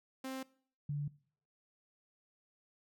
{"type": "tone pair in turn", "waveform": ["sawtooth", "sine"], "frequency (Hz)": [263.5, 145.18], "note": ["C4", "D3"], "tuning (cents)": [12, -20], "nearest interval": "minor seventh", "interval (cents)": 1032, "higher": "first", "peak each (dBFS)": [-36, -34], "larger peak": "second", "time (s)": [[0.24, 0.43], [0.89, 1.08]], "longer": "neither", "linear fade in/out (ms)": 5, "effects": ["noise-tail reverb RT60 0.5 s tail -21 dB re dry"]}